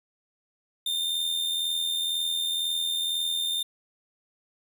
45% pulse tone with amplitude modulation, 3616 Hz, A7, 47 cents sharp, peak -24 dBFS, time 0.86-3.63 s, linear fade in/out 5 ms, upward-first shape sine, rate 82 Hz, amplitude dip 45%, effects none

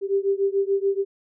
sine beating tone pair, 391.2 / 398.1 Hz, G4 / G4, -4 / +27 cents, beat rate 6.9 Hz, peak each -22 / -23 dBFS, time 0.01-1.05 s, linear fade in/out 50 ms, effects none

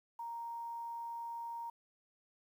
sine tone with quantisation, 932.3 Hz, A#5, in tune, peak -40 dBFS, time 0.19-1.7 s, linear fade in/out 5 ms, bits 11, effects none

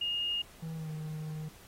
sine tone, 2845 Hz, F7, 31 cents sharp, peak -30 dBFS, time 0.01-0.42 s, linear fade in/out 5 ms
triangle tone with pitch glide, 161.6 to 155.2 Hz, E3 to D#3, -34 to -4 cents, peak -34 dBFS, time 0.62-1.49 s, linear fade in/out 10 ms, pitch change -70 cents, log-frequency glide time 0.75-0.91 s
effects pink hiss -56 dBFS RMS until 1.67 s + AAC 48 kbps

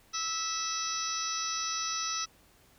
harmonic tone, 654 Hz, E5, 14 cents flat, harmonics 2 / 3 / 4 / 5 / 6 / 7 / 8 / 9, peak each -36 / -45 / -43 / -47 / -40 / -45 / -37 / -36 dBFS, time 0.13-2.26 s, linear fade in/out 20 ms, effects pink hiss -62 dBFS RMS until 2.78 s

